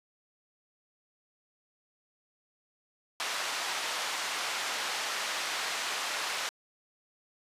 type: band-pass noise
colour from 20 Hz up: pink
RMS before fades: -34 dBFS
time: 3.2-6.49 s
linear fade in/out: 0 ms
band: 930 to 6500 Hz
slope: 12 dB/octave
effects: resampled to 32000 Hz